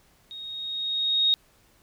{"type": "tone with level ramp", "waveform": "sine", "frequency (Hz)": 3741, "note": "A#7", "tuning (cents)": 5, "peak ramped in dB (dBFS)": [-37, -17], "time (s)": [0.31, 1.34], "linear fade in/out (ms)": 0, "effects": ["pink hiss -61 dBFS RMS until 1.82 s"]}